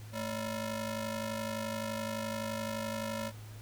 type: ring-modulated tone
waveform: sawtooth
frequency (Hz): 391.7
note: G4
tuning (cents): -1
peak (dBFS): -28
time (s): 0.12-3.32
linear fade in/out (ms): 50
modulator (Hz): 170
effects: added 107 Hz sine -45 dBFS peak until 3.61 s + pink hiss -55 dBFS RMS until 3.61 s